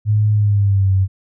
sine tone with pitch glide, 106 to 95.53 Hz, G#2 to G2, +36 to -44 cents, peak -11 dBFS, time 0.05-1.08 s, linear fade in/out 50 ms, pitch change -180 cents, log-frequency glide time 0.32-0.92 s, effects none

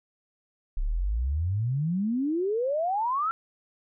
sine exponential sweep, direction up, 31.76 to 1364 Hz, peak -24 dBFS, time 0.77-3.31 s, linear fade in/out 0 ms, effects none

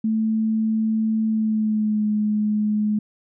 sine tone with pitch glide, 220 to 211.4 Hz, A3 to G#3, 0 to +31 cents, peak -18 dBFS, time 0.04-2.99 s, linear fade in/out 5 ms, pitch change -69 cents, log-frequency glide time 1.27-2.07 s, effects none

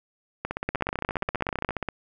two click trains, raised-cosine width 0.5 ms, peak -13 / -12 dBFS, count 25 / 16, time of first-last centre 0.45-1.887 / 0.69-1.69 s, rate 16.7 / 15 Hz, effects none

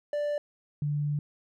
triangle / sine tone pair in turn, 587.3 / 146.82 Hz, D5 / D3, 0 / 0 cents, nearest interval 2 octaves, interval 2400 cents, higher first, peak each -25 / -26 dBFS, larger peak first, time 0.13-0.38 / 0.82-1.19 s, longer second, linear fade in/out 2 ms, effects none

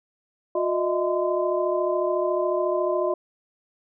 sine tone cluster, 359.9 / 611 / 645 / 1027 Hz, F#4 / D#5 / E5 / C6, -48 / -32 / -38 / -33 cents, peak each -25 / -25 / -28 / -30 dBFS, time 0.55-3.14 s, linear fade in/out 5 ms, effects none

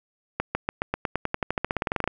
accelerating click train, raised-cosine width 0.5 ms, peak -9 dBFS, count 22, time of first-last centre 0.4-2.076 s, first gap 150 ms, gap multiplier 0.93, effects none

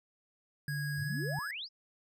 sine tone, 145.3 Hz, D3, 18 cents flat, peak -34 dBFS, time 0.68-1.39 s, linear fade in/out 2 ms
square tone with pitch glide, 1650 to 1679.8 Hz, G#6 to G#6, -12 to +19 cents, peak -39 dBFS, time 0.68-1.51 s, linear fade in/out 2 ms, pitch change +31 cents, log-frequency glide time 0.96-1.15 s
sine exponential sweep, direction up, 77.1 to 5410 Hz, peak -38 dBFS, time 0.96-1.69 s, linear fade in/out 50 ms
effects none

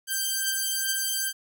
5% pulse beating tone pair, 1568 / 1570.4 Hz, G6 / G6, 0 / +3 cents, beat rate 2.4 Hz, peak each -19 / -16 dBFS, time 0.07-1.33 s, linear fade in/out 50 ms, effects none

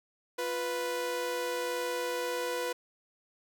sawtooth tone pair together, 349.8 / 493.9 Hz, F4 / B4, +3 / 0 cents, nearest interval tritone, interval 597 cents, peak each -35 / -28 dBFS, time 0.38-2.73 s, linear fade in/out 10 ms, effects none

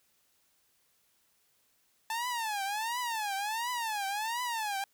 sawtooth tone with vibrato, 880 Hz, A5, in tune, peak -28 dBFS, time 2.1-4.84 s, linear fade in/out 2 ms, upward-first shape triangle, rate 1.4 Hz, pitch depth 230 cents each way, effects white hiss -71 dBFS RMS until 4.93 s

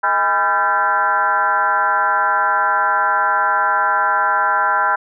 sine tone with frequency modulation, 1185 Hz, D6, 15 cents sharp, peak -13 dBFS, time 0.03-4.96 s, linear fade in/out 10 ms, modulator 185 Hz, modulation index 2.3, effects none

